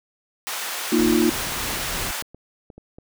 pink high-pass noise, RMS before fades -29 dBFS, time 0.47-2.22 s, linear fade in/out 0 ms, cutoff 890 Hz, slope 12 dB/octave
sine chord, Bb suspended fourth, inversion none, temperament equal, 233.1 / 311.1 / 349.2 Hz, Bb3 / Eb4 / F4, 0 / 0 / 0 cents, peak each -20 dBFS, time 0.92-1.3 s, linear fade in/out 5 ms
pink noise with tremolo, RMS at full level -30 dBFS, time 0.99-2.11 s, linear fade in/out 0 ms, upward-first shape sine, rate 3.2 Hz, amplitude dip 35%
clicks, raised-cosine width 2 ms, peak -28 dBFS, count 9, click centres 1.336 / 1.521 / 1.737 / 1.982 / 2.223 / 2.346 / 2.702 / 2.78 / 2.985 s
effects none

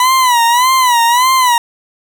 40% pulse tone with vibrato, 987 Hz, B5, 1 cent flat, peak -7 dBFS, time 0-1.58 s, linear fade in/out 2 ms, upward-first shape sine, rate 1.7 Hz, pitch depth 110 cents each way, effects none

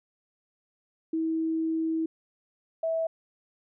sine tone pair in turn, 322.7 / 652.1 Hz, E4 / E5, -37 / -19 cents, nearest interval octave, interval 1218 cents, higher second, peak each -25 dBFS, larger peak neither, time 1.13-2.06 / 2.83-3.07 s, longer first, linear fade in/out 5 ms, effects none

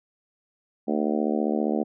harmonic tone, 75.1 Hz, D2, 39 cents sharp, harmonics 3 / 4 / 5 / 6 / 7 / 8 / 9 / 10, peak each -26 / -28 / -30 / -32 / -33 / -34 / -35 / -36 dBFS, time 0.87-1.84 s, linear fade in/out 20 ms, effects none

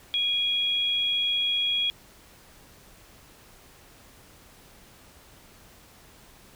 sine tone pair together, 2436 / 3315 Hz, D#7 / G#7, -37 / -4 cents, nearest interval perfect fourth, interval 533 cents, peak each -33 / -23 dBFS, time 0.14-1.9 s, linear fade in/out 0 ms, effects pink hiss -53 dBFS RMS until 6.55 s

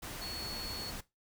sine tone in noise, 4385 Hz, C#8, 20 cents flat, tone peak -41 dBFS, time 0.21-0.91 s, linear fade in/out 10 ms, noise pink, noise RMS -43 dBFS, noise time 0.02-1.01 s, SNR -1 dB, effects noise-tail reverb RT60 0.2 s tail -17 dB re dry

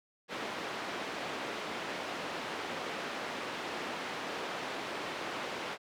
pink band-pass noise, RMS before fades -39 dBFS, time 0.28-5.78 s, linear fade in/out 50 ms, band 330 to 3300 Hz, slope 12 dB/octave, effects none

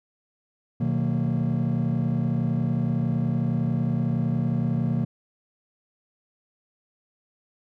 triangle chord, B major seventh, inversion none, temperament just, 123.47 / 154.34 / 185.21 / 231.5 Hz, B2 / D#3 / F#3 / A#3, 0 / -14 / +2 / -12 cents, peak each -23 / -23 / -27 / -24 dBFS, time 0.8-5.05 s, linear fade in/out 10 ms, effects tanh soft clip ceiling -16 dBFS

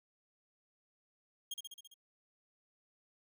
sawtooth tone with echo, 3241 Hz, G#7, 43 cents flat, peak -35 dBFS, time 1.51-1.54 s, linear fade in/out 5 ms, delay 67 ms, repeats 6, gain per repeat -3 dB, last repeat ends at 1.942 s, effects none

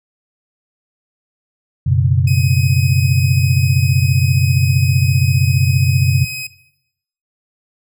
sine chord, F# suspended fourth, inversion none, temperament equal, 92.5 / 123.47 / 138.59 Hz, F#2 / B2 / C#3, 0 / 0 / 0 cents, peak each -15 dBFS, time 1.86-6.25 s, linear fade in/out 10 ms
sawtooth tone, 2526 Hz, D#7, 26 cents sharp, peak -20 dBFS, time 2.27-6.47 s, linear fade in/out 5 ms
effects noise-tail reverb RT60 0.8 s tail -17 dB re dry

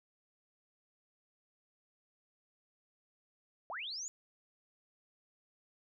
sine linear sweep, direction up, 573 to 7040 Hz, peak -39 dBFS, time 3.7-4.08 s, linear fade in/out 0 ms, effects none

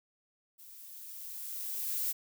violet noise with level ramp, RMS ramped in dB -53 to -32 dBFS, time 0.58-2.13 s, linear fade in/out 20 ms, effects none

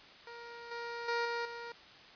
15% pulse tone with level steps, 470.6 Hz, A#4, 16 cents sharp, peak -40 / -33 / -25 / -28 / -36 dBFS, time 0.27-1.72 s, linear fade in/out 2 ms, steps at 0.71 / 1.08 / 1.25 / 1.45 s, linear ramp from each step 5 ms, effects white hiss -55 dBFS RMS until 2.15 s + resampled to 11025 Hz

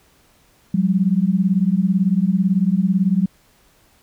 sine beating tone pair, 179.8 / 197.8 Hz, F#3 / G3, -49 / +16 cents, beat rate 18 Hz, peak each -17 dBFS, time 0.74-3.26 s, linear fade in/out 5 ms, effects pink hiss -56 dBFS RMS until 4.02 s

